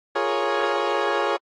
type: chord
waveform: 20% pulse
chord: Bb minor seventh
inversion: second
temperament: equal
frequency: 349.2 / 415.3 / 466.2 / 554.4 Hz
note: F4 / Ab4 / Bb4 / Db5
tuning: 0 / 0 / 0 / 0 cents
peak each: -24 / -20 / -24 / -20 dBFS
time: 0.15-1.37 s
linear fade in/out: 10 ms
effects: low-pass 3000 Hz 12 dB/octave + AAC 32 kbps